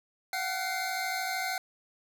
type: tone cluster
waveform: 25% pulse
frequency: 700 / 753 / 2097 Hz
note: F5 / F#5 / C7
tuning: +4 / +30 / +3 cents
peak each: -36 / -29 / -32 dBFS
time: 0.33-1.58 s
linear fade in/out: 2 ms
effects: none